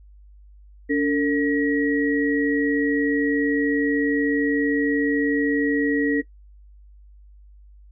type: tone cluster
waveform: sine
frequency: 285.4 / 452.1 / 1908 Hz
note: D4 / A4 / A#6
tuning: -49 / +47 / +40 cents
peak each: -19 / -23 / -27 dBFS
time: 0.89-6.22 s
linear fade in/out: 20 ms
effects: noise-tail reverb RT60 0.1 s tail -18 dB re dry + added 50 Hz sine -45 dBFS peak until 7.91 s